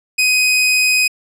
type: tone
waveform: sawtooth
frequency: 2507 Hz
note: D#7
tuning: 12 cents sharp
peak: -8 dBFS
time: 0.18-1.08 s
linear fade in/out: 10 ms
effects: low-pass 12000 Hz 12 dB/octave